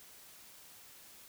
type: silence
effects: white hiss -56 dBFS RMS until 1.28 s